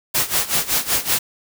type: noise with tremolo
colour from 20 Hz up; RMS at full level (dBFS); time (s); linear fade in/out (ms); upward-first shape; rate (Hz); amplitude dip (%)
white; -17; 0.14-1.19; 10; sine; 5.3; 85
effects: none